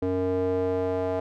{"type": "tone with band-pass filter sweep", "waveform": "square", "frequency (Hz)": 92.5, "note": "F#2", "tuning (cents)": 0, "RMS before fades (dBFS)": -26, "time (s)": [0.02, 1.2], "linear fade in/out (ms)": 5, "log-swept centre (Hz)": [390, 590], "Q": 3.1, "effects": []}